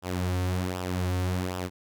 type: tone with flanger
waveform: sawtooth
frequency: 91.1 Hz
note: F#2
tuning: 26 cents flat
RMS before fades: -29 dBFS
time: 0.02-1.7 s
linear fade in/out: 50 ms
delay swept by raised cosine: 0.46 to 4.96 ms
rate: 1.3 Hz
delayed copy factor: -0.6
effects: none